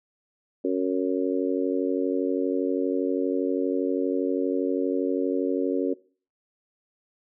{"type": "harmonic tone", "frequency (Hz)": 92.5, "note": "F#2", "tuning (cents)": 0, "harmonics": [3, 4, 5, 6], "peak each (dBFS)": [-26, -27, -28, -32], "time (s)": [0.64, 5.94], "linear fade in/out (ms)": 10, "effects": ["noise-tail reverb RT60 0.4 s tail -20 dB re dry"]}